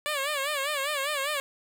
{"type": "tone with vibrato", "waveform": "10% pulse", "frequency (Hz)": 572, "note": "D5", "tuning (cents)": -46, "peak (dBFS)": -19, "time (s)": [0.06, 1.4], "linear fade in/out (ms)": 0, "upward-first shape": "sine", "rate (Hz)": 5, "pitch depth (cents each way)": 110, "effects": []}